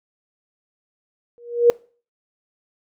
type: tone with exponential growth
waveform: sine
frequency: 475.6 Hz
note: A#4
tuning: 35 cents sharp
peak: -6 dBFS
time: 1.38-1.7 s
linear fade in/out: 0 ms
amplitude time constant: 68 ms
effects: noise-tail reverb RT60 0.4 s tail -24 dB re dry